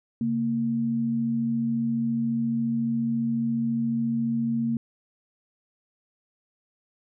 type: tone pair together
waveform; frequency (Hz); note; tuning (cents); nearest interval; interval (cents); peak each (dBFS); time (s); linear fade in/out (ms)
sine; 136.54 / 230.9; C#3 / A#3; -26 / -16; major sixth; 910; -33 / -23; 0.21-4.77; 2
effects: none